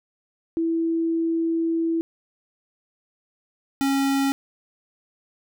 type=tone pair in turn; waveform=sine / square; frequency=329.6 / 274.1 Hz; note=E4 / C#4; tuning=0 / -19 cents; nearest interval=minor third; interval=319 cents; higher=first; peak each=-20 dBFS; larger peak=neither; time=0.57-2.01 / 3.81-4.32 s; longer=first; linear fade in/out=0 ms; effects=none